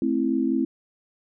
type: chord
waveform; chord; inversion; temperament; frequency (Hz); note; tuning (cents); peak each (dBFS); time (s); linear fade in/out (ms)
sine; A minor; none; just; 220 / 264 / 330; A3 / C4 / E4; 0 / +16 / +2; -27 / -23 / -25; 0.02-0.65; 2
effects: none